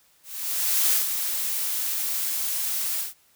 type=noise with ADSR envelope; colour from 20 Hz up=blue; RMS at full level=-20 dBFS; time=0.23-3.14 s; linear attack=680 ms; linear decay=150 ms; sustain=-7 dB; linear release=150 ms; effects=white hiss -61 dBFS RMS until 3.35 s